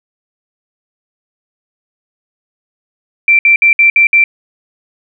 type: tone bursts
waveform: sine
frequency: 2349 Hz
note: D7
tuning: in tune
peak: -4 dBFS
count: 6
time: 3.28-4.24 s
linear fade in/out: 2 ms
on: 110 ms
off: 60 ms
effects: none